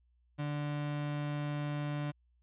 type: tone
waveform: 35% pulse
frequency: 146.83 Hz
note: D3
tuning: in tune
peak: -32 dBFS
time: 0.38-2.12 s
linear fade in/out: 20 ms
effects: added 60 Hz sine -67 dBFS peak until 2.42 s + resampled to 8000 Hz